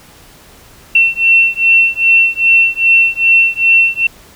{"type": "beating tone pair", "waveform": "sine", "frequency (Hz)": [2702, 2704.5], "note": ["E7", "E7"], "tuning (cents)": [42, 44], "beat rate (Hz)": 2.5, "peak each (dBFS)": -10, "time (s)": [0.95, 4.07], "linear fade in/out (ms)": 5, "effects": ["pink hiss -41 dBFS RMS until 4.35 s"]}